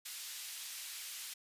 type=high-pass noise; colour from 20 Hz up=pink; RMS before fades=-45 dBFS; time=0.05-1.34 s; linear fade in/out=10 ms; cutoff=3000 Hz; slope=12 dB/octave; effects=resampled to 32000 Hz